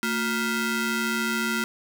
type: ring-modulated tone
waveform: sawtooth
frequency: 587.3 Hz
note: D5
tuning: in tune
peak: -17 dBFS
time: 0.03-1.64 s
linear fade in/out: 0 ms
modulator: 814 Hz
effects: none

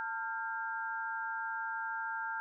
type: tone cluster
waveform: sine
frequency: 897 / 1387 / 1600 Hz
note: A5 / F6 / G6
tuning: +33 / -12 / +35 cents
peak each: -39 / -39 / -40 dBFS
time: 0-2.4 s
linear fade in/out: 0 ms
effects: none

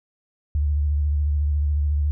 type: tone with vibrato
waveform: sine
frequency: 73.42 Hz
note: D2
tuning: in tune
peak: -18 dBFS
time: 0.55-2.11 s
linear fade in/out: 0 ms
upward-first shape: sine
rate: 14 Hz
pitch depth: 53 cents each way
effects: none

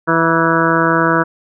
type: harmonic tone with a mistuned harmonic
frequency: 164.81 Hz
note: E3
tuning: in tune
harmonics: 1 / 2 / 3 / 4 / 6 / 7 / 8 / 9 / 10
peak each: -20 / -17 / -20 / -21 / -19 / -21 / -19 / -18 / -23 dBFS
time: 0.07-1.24 s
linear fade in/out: 20 ms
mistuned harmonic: 6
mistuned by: -28 cents
effects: none

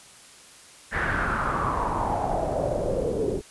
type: noise with low-pass filter sweep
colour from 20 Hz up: pink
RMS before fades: -26 dBFS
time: 0.91-3.42 s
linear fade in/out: 50 ms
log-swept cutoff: 1800 to 390 Hz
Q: 5.8
effects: white hiss -49 dBFS RMS until 3.5 s + resampled to 24000 Hz

